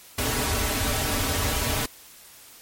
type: noise with comb filter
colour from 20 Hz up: pink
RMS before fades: -25 dBFS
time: 0.18-1.86 s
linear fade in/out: 5 ms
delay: 5.7 ms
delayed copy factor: -0.95
effects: white hiss -48 dBFS RMS until 2.61 s + MP3 64 kbps